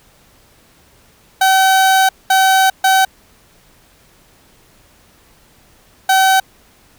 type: tone bursts at uneven times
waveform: 30% pulse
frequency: 764 Hz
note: G5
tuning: 45 cents flat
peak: -6 dBFS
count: 4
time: 1.41-2.09 / 2.3-2.7 / 2.84-3.05 / 6.09-6.4 s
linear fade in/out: 5 ms
effects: pink hiss -50 dBFS RMS until 6.98 s